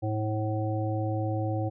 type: harmonic tone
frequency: 108 Hz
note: A2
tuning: 32 cents flat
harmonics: 1 / 3 / 5 / 7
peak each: -28 / -33 / -35 / -36 dBFS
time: 0.02-1.7 s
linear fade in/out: 20 ms
effects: none